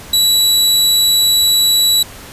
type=tone; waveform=sawtooth; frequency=3925 Hz; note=B7; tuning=11 cents flat; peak=-6 dBFS; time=0.13-2.03 s; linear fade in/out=5 ms; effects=pink hiss -34 dBFS RMS until 2.32 s + resampled to 32000 Hz